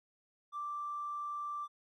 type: tone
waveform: triangle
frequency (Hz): 1174.7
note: D6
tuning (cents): 0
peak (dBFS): -33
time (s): 0.52-1.68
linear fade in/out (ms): 50
effects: tanh soft clip ceiling -35 dBFS